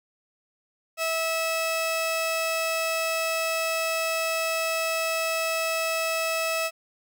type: tone pair together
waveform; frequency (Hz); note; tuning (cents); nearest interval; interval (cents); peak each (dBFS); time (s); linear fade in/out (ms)
sawtooth; 650 / 1300; E5 / E6; -24 / -24; octave; 1200; -23 / -22; 0.97-6.71; 50
effects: none